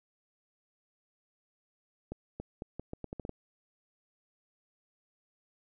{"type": "accelerating click train", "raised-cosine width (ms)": 2, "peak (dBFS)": -25, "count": 10, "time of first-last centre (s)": [2.12, 3.294], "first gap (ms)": 280, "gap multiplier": 0.79, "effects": []}